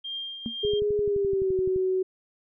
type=tone with tremolo; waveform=sine; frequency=3198 Hz; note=G7; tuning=34 cents sharp; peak=-30 dBFS; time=0.04-0.8 s; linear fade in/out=10 ms; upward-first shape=triangle; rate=2.1 Hz; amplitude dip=60%
type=tone with exponential decay; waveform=sine; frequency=230.4 Hz; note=A#3; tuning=20 cents flat; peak=-24 dBFS; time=0.46-0.57 s; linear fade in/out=0 ms; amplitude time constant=23 ms
type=tone with pitch glide; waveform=sine; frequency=415.3 to 374.3 Hz; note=G#4 to F#4; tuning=0 to +20 cents; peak=-22 dBFS; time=0.63-2.03 s; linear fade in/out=10 ms; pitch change=-180 cents; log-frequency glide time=1-1.55 s
type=click train; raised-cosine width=5 ms; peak=-26 dBFS; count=14; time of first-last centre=0.65-1.761 s; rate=11.7 Hz
effects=none